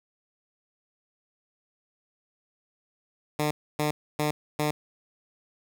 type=tone bursts; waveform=10% pulse; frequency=150.1 Hz; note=D3; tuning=38 cents sharp; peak=-16 dBFS; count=4; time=3.39-4.71 s; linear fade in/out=5 ms; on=120 ms; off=280 ms; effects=none